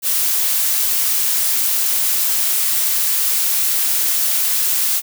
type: noise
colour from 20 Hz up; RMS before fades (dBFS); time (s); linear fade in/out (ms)
blue; -17; 0.02-5.02; 50
effects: none